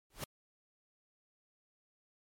pink noise with exponential growth, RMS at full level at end -36 dBFS, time 0.1-0.24 s, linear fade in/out 2 ms, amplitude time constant 30 ms, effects MP3 64 kbps

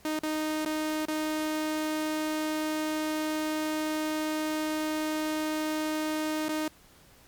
sawtooth tone with dropouts, 309.6 Hz, D#4, 9 cents flat, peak -24 dBFS, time 0.05-6.68 s, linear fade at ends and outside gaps 2 ms, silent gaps 0.191-0.233 / 0.65-0.659 / 1.054-1.083 / 6.484-6.491 s, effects pink hiss -57 dBFS RMS until 7.27 s + MP3 96 kbps

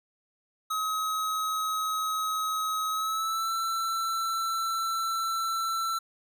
square tone with pitch glide, 1273 to 1337.8 Hz, D#6 to E6, +39 to +25 cents, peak -28 dBFS, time 0.7-5.99 s, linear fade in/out 10 ms, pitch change +86 cents, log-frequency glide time 2.91-3.52 s, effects none

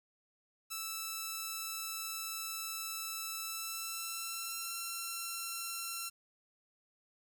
5% pulse tone with pitch glide, 1318.5 to 1355.6 Hz, E6 to E6, 0 to +48 cents, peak -27 dBFS, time 0.7-6.1 s, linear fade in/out 20 ms, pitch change +48 cents, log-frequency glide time 3.41-4.77 s, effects 11-bit

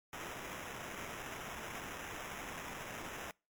violet noise with sample-and-hold, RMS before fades -45 dBFS, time 0.13-3.31 s, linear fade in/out 0 ms, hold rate 4410 Hz, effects noise-tail reverb RT60 0.3 s tail -26 dB re dry + MP3 96 kbps

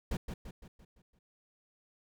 brown noise with echo, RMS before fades -33 dBFS, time 0.11-0.17 s, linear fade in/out 5 ms, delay 170 ms, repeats 6, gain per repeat -6 dB, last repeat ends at 1.19 s, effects none

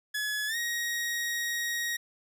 sawtooth tone with pitch glide, 1699 to 1885.2 Hz, G#6 to A#6, +39 to +19 cents, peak -26 dBFS, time 0.14-1.97 s, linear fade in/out 10 ms, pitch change +180 cents, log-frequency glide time 0.47-0.57 s, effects none

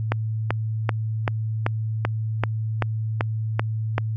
click train, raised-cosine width 0.5 ms, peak -6 dBFS, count 11, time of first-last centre 0.12-3.981 s, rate 2.59 Hz, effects added 110 Hz sine -23 dBFS peak until 4.16 s

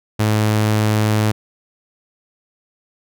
sawtooth tone, 107.3 Hz, A2, 43 cents flat, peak -10 dBFS, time 0.19-1.32 s, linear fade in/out 10 ms, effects none

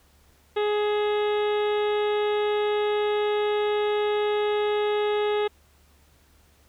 harmonic tone with a mistuned harmonic, 418 Hz, G#4, 11 cents sharp, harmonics 1 / 2 / 3 / 4 / 5 / 6 / 7 / 8 / 9, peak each -22 / -31 / -36 / -39 / -39 / -42 / -44 / -41 / -42 dBFS, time 0.56-5.48 s, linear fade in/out 10 ms, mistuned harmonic 6, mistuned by +48 cents, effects added 72 Hz sine -59 dBFS peak until 6.68 s + pink hiss -61 dBFS RMS until 6.68 s

